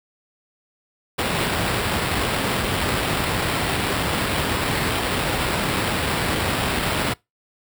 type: noise with sample-and-hold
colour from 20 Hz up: pink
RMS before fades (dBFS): -22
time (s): 1.18-7.14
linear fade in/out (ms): 10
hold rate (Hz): 6300
effects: noise-tail reverb RT60 0.2 s tail -24 dB re dry + high-pass 60 Hz 12 dB/octave